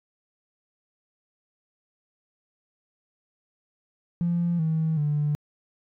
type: tone with pitch steps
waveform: triangle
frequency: 172.1 / 159.65 / 148.1 Hz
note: F3 / D#3 / D3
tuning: -25 / +45 / +15 cents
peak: -18 dBFS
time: 4.21-5.35 s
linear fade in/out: 0 ms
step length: 380 ms
effects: tanh soft clip ceiling -19 dBFS

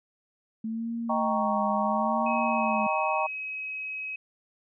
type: tone with vibrato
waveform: sine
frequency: 220 Hz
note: A3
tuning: in tune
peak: -29 dBFS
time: 0.64-2.87 s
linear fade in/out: 5 ms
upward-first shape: sine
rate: 0.72 Hz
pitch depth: 94 cents each way
type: chord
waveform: sine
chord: Eb dominant seventh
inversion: none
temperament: equal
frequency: 622.3 / 784 / 932.3 / 1108.7 Hz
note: Eb5 / G5 / Bb5 / Db6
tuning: 0 / 0 / 0 / 0 cents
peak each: -30 dBFS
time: 1.09-3.27 s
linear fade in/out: 10 ms
type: tone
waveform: sine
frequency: 2547 Hz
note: D#7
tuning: 40 cents sharp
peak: -32 dBFS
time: 2.26-4.16 s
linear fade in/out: 5 ms
effects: none

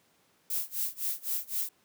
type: noise with tremolo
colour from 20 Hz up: violet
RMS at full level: -30 dBFS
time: 0.5-1.69 s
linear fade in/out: 2 ms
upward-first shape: sine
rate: 3.9 Hz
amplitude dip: 95%
effects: pink hiss -67 dBFS RMS until 1.84 s + high-pass 150 Hz 12 dB/octave

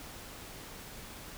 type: silence
effects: pink hiss -47 dBFS RMS until 1.37 s

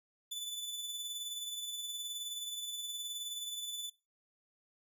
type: tone with tremolo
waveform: sawtooth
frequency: 3489 Hz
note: A7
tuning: 15 cents flat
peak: -34 dBFS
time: 0.31-3.9 s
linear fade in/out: 10 ms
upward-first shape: sine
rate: 19 Hz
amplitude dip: 40%
effects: noise-tail reverb RT60 0.3 s tail -22 dB re dry

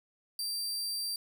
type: tone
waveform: sawtooth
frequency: 4699 Hz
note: D8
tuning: in tune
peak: -30 dBFS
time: 0.39-1.16 s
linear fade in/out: 2 ms
effects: 12-bit

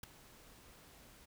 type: noise with ADSR envelope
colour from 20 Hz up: pink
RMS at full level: -41 dBFS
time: 0.03-1.26 s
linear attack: 6 ms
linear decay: 6 ms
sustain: -19 dB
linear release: 16 ms
effects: none

